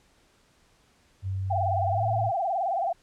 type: tone with pitch glide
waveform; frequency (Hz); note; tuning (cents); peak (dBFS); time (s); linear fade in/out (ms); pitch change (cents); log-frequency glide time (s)
sine; 95.7 to 108.67; G2 to A2; -41 to -21; -27; 1.22-2.32; 50; +220; 1.89-2.03
type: tone with vibrato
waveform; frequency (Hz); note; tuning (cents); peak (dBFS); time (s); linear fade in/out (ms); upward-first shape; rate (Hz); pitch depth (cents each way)
sine; 729; F#5; -26; -24; 1.5-2.93; 10; sine; 19; 160
effects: pink hiss -63 dBFS RMS until 3.02 s + low-pass 9000 Hz 12 dB/octave